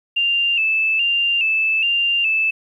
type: tone with vibrato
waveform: sine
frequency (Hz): 2707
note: E7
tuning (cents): +45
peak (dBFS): -15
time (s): 0.16-2.51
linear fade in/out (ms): 10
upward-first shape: square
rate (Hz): 1.2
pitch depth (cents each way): 52
effects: 9-bit